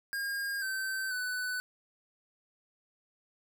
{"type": "tone with pitch steps", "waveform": "square", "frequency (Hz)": [1618, 1545, 1497], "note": ["G#6", "G6", "F#6"], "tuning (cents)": [-46, -26, 20], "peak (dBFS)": -33, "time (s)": [0.13, 1.6], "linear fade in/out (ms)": 0, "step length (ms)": 490, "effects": []}